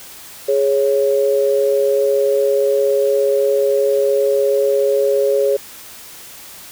sine tone pair together, 415.1 / 552 Hz, G#4 / C#5, -1 / -7 cents, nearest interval perfect fourth, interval 494 cents, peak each -15 dBFS, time 0.48-5.57 s, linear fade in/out 10 ms, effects white hiss -37 dBFS RMS until 6.71 s

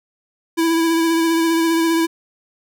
square tone with vibrato, 329.6 Hz, E4, in tune, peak -15 dBFS, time 0.57-2.07 s, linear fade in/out 20 ms, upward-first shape sine, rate 15 Hz, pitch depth 22 cents each way, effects none

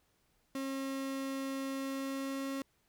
35% pulse tone with pitch glide, 270 to 271.9 Hz, C#4 to C#4, -45 to -33 cents, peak -34 dBFS, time 0.55-2.62 s, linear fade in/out 2 ms, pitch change +12 cents, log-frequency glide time 1.73-2.49 s, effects pink hiss -74 dBFS RMS until 2.88 s

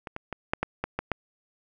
clicks, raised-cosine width 0.5 ms, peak -21 / -19 / -18 / -9 / -11 / -13 / -13 / -10 dBFS, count 8, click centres 0.072 / 0.164 / 0.327 / 0.535 / 0.63 / 0.84 / 0.99 / 1.117 s, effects none

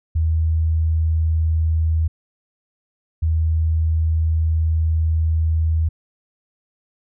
sine tone pair in turn, 80.2 / 80.2 Hz, E2 / E2, -47 / -47 cents, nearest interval unison, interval 0 cents, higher neither, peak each -15 dBFS, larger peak neither, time 0.15-2.08 / 3.22-5.89 s, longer second, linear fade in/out 10 ms, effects none

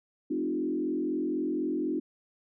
sine tone with frequency modulation, 307.8 Hz, D#4, 19 cents flat, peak -27 dBFS, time 0.3-2 s, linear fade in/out 10 ms, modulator 44 Hz, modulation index 1.3, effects none

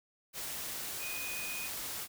sine tone in noise, 2483 Hz, D#7, 4 cents flat, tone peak -40 dBFS, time 0.99-1.7 s, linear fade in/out 50 ms, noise white, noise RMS -40 dBFS, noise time 0.33-2.08 s, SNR -3 dB, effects none

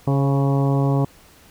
harmonic tone with a mistuned harmonic, 138.59 Hz, C#3, in tune, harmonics 1 / 2 / 3 / 4 / 5 / 6 / 7 / 8, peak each -17 / -23 / -27 / -29 / -31 / -33 / -34 / -35 dBFS, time 0.07-1.05 s, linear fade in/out 5 ms, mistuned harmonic 4, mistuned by -25 cents, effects pink hiss -50 dBFS RMS until 1.5 s

